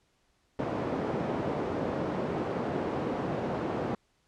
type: band-pass noise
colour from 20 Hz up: white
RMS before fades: -32 dBFS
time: 0.59-3.95 s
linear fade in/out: 2 ms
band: 120 to 550 Hz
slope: 12 dB/octave
effects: pink hiss -71 dBFS RMS until 4.27 s + low-pass 8000 Hz 12 dB/octave